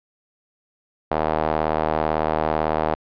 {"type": "tone with band-pass filter", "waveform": "sawtooth", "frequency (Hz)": 78, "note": "D#2", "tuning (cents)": 5, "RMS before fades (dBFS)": -22, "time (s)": [1.11, 2.95], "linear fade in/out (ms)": 5, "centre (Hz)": 730, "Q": 1.8, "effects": ["resampled to 11025 Hz"]}